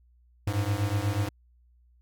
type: beating tone pair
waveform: square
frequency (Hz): 98.2 / 106.4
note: G2 / G#2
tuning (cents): +4 / +42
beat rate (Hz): 8.2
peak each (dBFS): -29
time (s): 0.47-1.29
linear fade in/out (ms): 5
effects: added 60 Hz sine -58 dBFS peak until 2.01 s